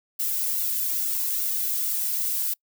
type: noise with flanger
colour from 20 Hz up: violet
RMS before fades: -26 dBFS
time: 0.19-2.54 s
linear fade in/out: 10 ms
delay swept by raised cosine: 1.4 to 2.01 ms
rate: 2.4 Hz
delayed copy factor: +0.55
effects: noise-tail reverb RT60 0.1 s tail -26 dB re dry